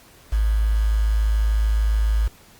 sine tone with quantisation, 53.5 Hz, A1, 48 cents flat, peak -16 dBFS, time 0.32-2.28 s, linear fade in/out 10 ms, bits 6, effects pink hiss -50 dBFS RMS until 2.59 s + Opus 48 kbps

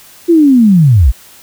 sine linear sweep, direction down, 350.7 to 49.33 Hz, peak -3 dBFS, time 0.28-1.12 s, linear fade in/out 20 ms, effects white hiss -39 dBFS RMS until 1.42 s

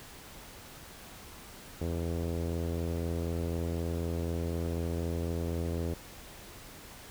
sawtooth tone with low-pass filter, 84 Hz, E2, 33 cents sharp, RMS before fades -33 dBFS, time 1.81-5.94 s, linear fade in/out 5 ms, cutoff 480 Hz, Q 2.1, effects pink hiss -49 dBFS RMS until 7.1 s

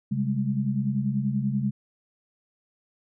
sine tone cluster, 134.9 / 198 / 208.3 Hz, C#3 / G3 / G#3, -47 / +18 / +5 cents, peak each -27 / -29 / -27 dBFS, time 0.11-1.71 s, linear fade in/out 10 ms, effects none

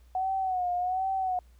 sine tone with vibrato, 740 Hz, F#5, in tune, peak -26 dBFS, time 0.15-1.39 s, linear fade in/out 2 ms, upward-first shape sine, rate 1.3 Hz, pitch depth 69 cents each way, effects added 60 Hz sine -53 dBFS peak until 1.59 s + pink hiss -68 dBFS RMS until 1.59 s

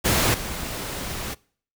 pink noise with level steps, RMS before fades -20 / -31 dBFS, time 0.04-1.35 s, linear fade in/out 20 ms, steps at 0.34 s, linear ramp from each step 2 ms, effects noise-tail reverb RT60 0.5 s tail -24 dB re dry

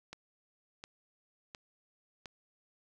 click train, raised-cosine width 0.2 ms, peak -27 dBFS, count 4, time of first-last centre 0.13-2.258 s, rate 1.41 Hz, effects none

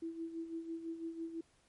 sine tone with tremolo, 329.6 Hz, E4, in tune, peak -37 dBFS, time 0.02-1.41 s, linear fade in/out 5 ms, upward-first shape sine, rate 6 Hz, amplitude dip 65%, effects pink hiss -71 dBFS RMS until 1.68 s + MP3 48 kbps

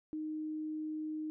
sine tone, 309.6 Hz, D#4, 9 cents flat, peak -36 dBFS, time 0.13-1.3 s, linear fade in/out 0 ms, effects none

